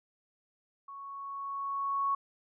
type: tone with level ramp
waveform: sine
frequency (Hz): 1108.7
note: C#6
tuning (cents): 0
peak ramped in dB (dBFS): -43 to -26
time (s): 0.88-2.15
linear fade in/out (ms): 5
effects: none